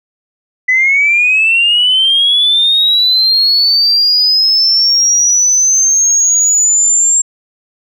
sine linear sweep, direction up, 1992 to 7459 Hz, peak -6 dBFS, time 0.68-7.22 s, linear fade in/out 10 ms, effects tanh soft clip ceiling -2 dBFS

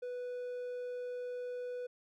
triangle tone, 493.9 Hz, B4, in tune, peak -36 dBFS, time 0.02-1.87 s, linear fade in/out 10 ms, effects none

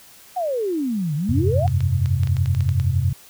sine exponential two-way sweep, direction down then up, 760 to 140.9 to 760 Hz, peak -20 dBFS, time 0.36-1.67 s, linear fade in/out 10 ms, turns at 1.15 s
sine chord, F suspended second, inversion none, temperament equal, 87.31 / 98 / 130.81 Hz, F2 / G2 / C3, 0 / 0 / 0 cents, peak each -21 dBFS, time 1.29-3.13 s, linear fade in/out 5 ms
clicks, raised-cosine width 0.2 ms, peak -18 dBFS, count 11, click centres 1.678 / 1.806 / 2.059 / 2.234 / 2.273 / 2.368 / 2.459 / 2.549 / 2.607 / 2.691 / 2.799 s
effects white hiss -47 dBFS RMS until 3.29 s

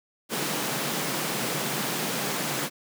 pink high-pass noise, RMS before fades -29 dBFS, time 0.29-2.7 s, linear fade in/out 50 ms, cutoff 130 Hz, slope 96 dB/octave, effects none

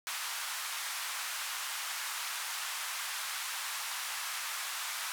pink band-pass noise, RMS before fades -38 dBFS, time 0.07-5.12 s, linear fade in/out 0 ms, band 1000 to 14000 Hz, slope 24 dB/octave, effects none

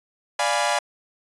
sawtooth chord, D diminished seventh, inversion none, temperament equal, 587.3 / 698.5 / 830.6 / 987.8 Hz, D5 / F5 / Ab5 / Cb6, 0 / 0 / 0 / 0 cents, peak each -22 / -22 / -21 / -23 dBFS, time 0.39-0.79 s, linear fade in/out 5 ms, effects resampled to 24000 Hz

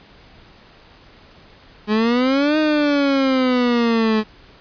30% pulse exponential two-way sweep, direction up then down, 207.7 to 311.1 to 213.9 Hz, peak -12 dBFS, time 1.87-4.24 s, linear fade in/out 50 ms, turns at 2.58 s, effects pink hiss -47 dBFS RMS until 4.6 s + resampled to 11025 Hz

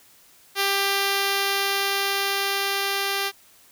5% pulse tone with level ramp, 395.6 Hz, G4, 16 cents sharp, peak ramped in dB -9 to -12 dBFS, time 0.55-3.32 s, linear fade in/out 50 ms, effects white hiss -54 dBFS RMS until 3.71 s

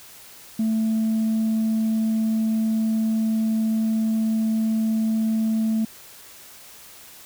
sine tone, 221 Hz, A3, 8 cents sharp, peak -17 dBFS, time 0.59-5.85 s, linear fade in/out 5 ms, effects tanh soft clip ceiling -17 dBFS + white hiss -45 dBFS RMS until 7.25 s

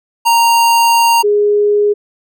square / sine tone pair in turn, 929 / 413.8 Hz, A#5 / G#4, -6 / -6 cents, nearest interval octave + major second, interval 1400 cents, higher first, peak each -8 dBFS, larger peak neither, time 0.25-1.23 / 1.23-1.94 s, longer first, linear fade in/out 20 ms, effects none

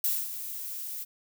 violet noise with ADSR envelope, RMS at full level -26 dBFS, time 0.04-1.05 s, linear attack 3 ms, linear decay 230 ms, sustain -11 dB, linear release 23 ms, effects none

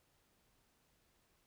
silence, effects pink hiss -75 dBFS RMS until 1.46 s

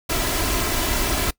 pink noise with comb filter, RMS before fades -22 dBFS, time 0.09-1.31 s, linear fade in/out 10 ms, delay 3 ms, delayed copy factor +0.5, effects noise-tail reverb RT60 0.1 s tail -22 dB re dry

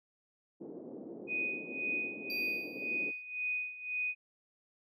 pink band-pass noise, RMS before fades -46 dBFS, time 0.6-3.12 s, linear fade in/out 20 ms, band 250 to 470 Hz, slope 24 dB/octave
sine tone with tremolo, 2489 Hz, D#7, in tune, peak -31 dBFS, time 1.27-4.15 s, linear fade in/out 50 ms, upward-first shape sine, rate 1.9 Hz, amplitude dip 80%
square tone with exponential decay, 4684 Hz, D8, 5 cents flat, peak -40 dBFS, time 2.3-3.22 s, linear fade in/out 1 ms, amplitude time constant 200 ms
effects none

